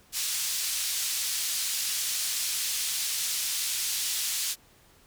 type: band-pass noise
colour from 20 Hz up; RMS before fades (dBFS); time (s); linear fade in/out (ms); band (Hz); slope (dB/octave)
pink; -30; 0.12-4.56; 50; 4100 to 13000; 12
effects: pink hiss -59 dBFS RMS until 5.06 s